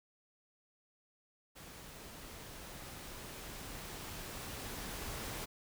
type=noise with level ramp; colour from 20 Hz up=pink; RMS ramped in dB=-52 to -42 dBFS; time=1.55-5.46 s; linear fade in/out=20 ms; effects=none